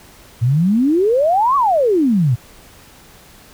sine exponential two-way sweep, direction up then down, 111.2 to 1152 to 111.2 Hz, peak -11 dBFS, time 0.41-2.36 s, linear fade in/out 20 ms, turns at 1.56 s, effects pink hiss -44 dBFS RMS until 3.53 s

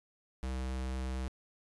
square tone, 64.6 Hz, C2, 21 cents flat, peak -35 dBFS, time 0.43-1.28 s, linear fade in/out 0 ms, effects resampled to 24000 Hz

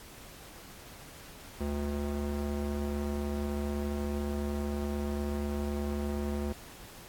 square tone with band-pass filter, 72 Hz, D2, 34 cents flat, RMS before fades -33 dBFS, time 1.6-6.53 s, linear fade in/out 10 ms, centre 300 Hz, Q 0.77, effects pink hiss -50 dBFS RMS until 7.08 s + AAC 64 kbps

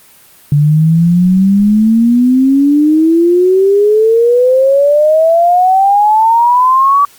sine exponential sweep, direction up, 143.4 to 1153 Hz, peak -5 dBFS, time 0.52-7.05 s, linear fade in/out 2 ms, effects white hiss -42 dBFS RMS until 7.18 s + Opus 32 kbps

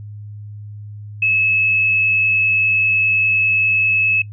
sine tone, 2591 Hz, E7, 30 cents flat, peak -13 dBFS, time 1.22-4.22 s, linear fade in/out 5 ms, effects noise-tail reverb RT60 0.1 s tail -19 dB re dry + added 104 Hz sine -30 dBFS peak until 4.32 s

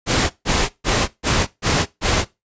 pink noise bursts, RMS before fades -17 dBFS, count 6, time 0.06-2.25 s, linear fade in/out 50 ms, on 240 ms, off 150 ms, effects noise-tail reverb RT60 0.2 s tail -18 dB re dry + resampled to 16000 Hz

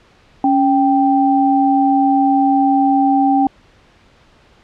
sine tone pair together, 277.2 / 784 Hz, C#4 / G5, 0 / 0 cents, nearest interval octave + tritone, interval 1800 cents, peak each -13 dBFS, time 0.44-3.47 s, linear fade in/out 2 ms, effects pink hiss -50 dBFS RMS until 4.63 s + low-pass 4000 Hz 12 dB/octave

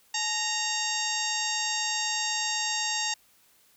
harmonic tone with a mistuned harmonic, 928 Hz, A#5, 8 cents flat, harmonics 1 / 2 / 3 / 4 / 5 / 6 / 7 / 8, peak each -35 / -35 / -35 / -35 / -35 / -35 / -35 / -35 dBFS, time 0.14-3.14 s, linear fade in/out 5 ms, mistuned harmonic 1, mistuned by -130 cents, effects white hiss -62 dBFS RMS until 3.76 s

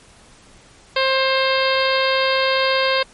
harmonic tone, 530 Hz, C5, 22 cents sharp, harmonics 1 / 2 / 3 / 4 / 5 / 6 / 7 / 8 / 9, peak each -19 / -22 / -24 / -25 / -26 / -27 / -27 / -28 / -29 dBFS, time 0.96-3.03 s, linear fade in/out 5 ms, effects pink hiss -48 dBFS RMS until 3.13 s + MP3 48 kbps

